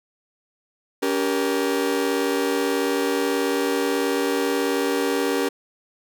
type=chord; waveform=40% pulse; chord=G diminished; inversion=second; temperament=just; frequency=282.2 / 392 / 470.4 Hz; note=Db4 / G4 / Bb4; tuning=+31 / 0 / +16 cents; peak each=-24 dBFS; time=1.02-5.49 s; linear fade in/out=10 ms; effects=none